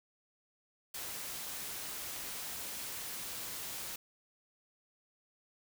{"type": "noise", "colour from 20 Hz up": "white", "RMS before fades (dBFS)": -42, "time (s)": [0.94, 3.96], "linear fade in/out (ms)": 5, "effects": []}